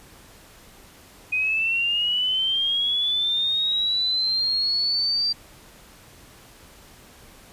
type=linear sweep; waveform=sine; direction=up; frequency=2489 to 4699 Hz; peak=-20 dBFS; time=1.32-5.33 s; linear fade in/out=10 ms; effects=pink hiss -49 dBFS RMS until 7.52 s + resampled to 32000 Hz